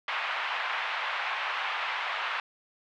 pink band-pass noise, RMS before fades -32 dBFS, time 0.08-2.4 s, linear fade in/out 2 ms, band 850 to 3000 Hz, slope 24 dB/octave, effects none

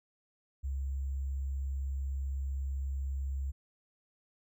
sine tone with sample-and-hold, 67.9 Hz, C#2, 35 cents flat, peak -32 dBFS, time 0.63-3.52 s, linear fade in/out 20 ms, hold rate 7350 Hz, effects none

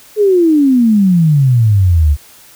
sine exponential sweep, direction down, 433.5 to 69.3 Hz, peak -6 dBFS, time 0.16-2.17 s, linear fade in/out 50 ms, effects white hiss -41 dBFS RMS until 2.55 s

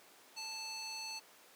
square tone with band-pass filter, 878 Hz, A5, 4 cents flat, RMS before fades -44 dBFS, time 0.36-1.2 s, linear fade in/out 20 ms, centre 4800 Hz, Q 1.9, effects pink hiss -60 dBFS RMS until 1.55 s + high-pass 400 Hz 12 dB/octave

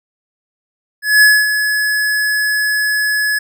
square tone with ADSR envelope, 1700 Hz, G#6, 40 cents sharp, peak -5 dBFS, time 1.02-3.39 s, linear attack 200 ms, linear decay 240 ms, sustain -9 dB, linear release 10 ms, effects none

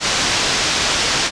white low-pass noise, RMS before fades -18 dBFS, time 0-1.31 s, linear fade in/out 50 ms, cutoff 6200 Hz, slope 24 dB/octave, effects resampled to 22050 Hz

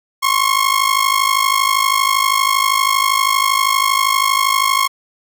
sawtooth ring-modulated tone, 1082 Hz, C#6, 42 cents flat, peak -6 dBFS, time 0.22-4.88 s, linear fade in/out 20 ms, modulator 26.3 Hz, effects none

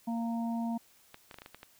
harmonic tone, 231.1 Hz, A#3, 15 cents flat, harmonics 1 / 3 / 4, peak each -31 / -41 / -43 dBFS, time 0.07-0.78 s, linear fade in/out 10 ms
clicks, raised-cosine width 0.3 ms, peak -30 dBFS, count 8, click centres 1.144 / 1.312 / 1.343 / 1.386 / 1.419 / 1.461 / 1.546 / 1.631 s
effects white hiss -63 dBFS RMS until 1.79 s

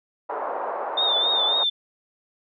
pink band-pass noise, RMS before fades -29 dBFS, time 0.29-1.64 s, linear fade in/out 10 ms, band 530 to 1100 Hz, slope 24 dB/octave
sine tone with vibrato, 3610 Hz, A7, 44 cents sharp, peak -19 dBFS, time 0.97-1.7 s, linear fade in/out 10 ms, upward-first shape triangle, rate 3.7 Hz, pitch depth 72 cents each way
effects none

